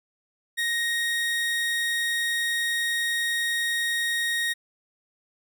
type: tone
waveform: 30% pulse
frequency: 1870 Hz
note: A#6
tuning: 5 cents sharp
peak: -21 dBFS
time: 0.57-4.54 s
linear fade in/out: 20 ms
effects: none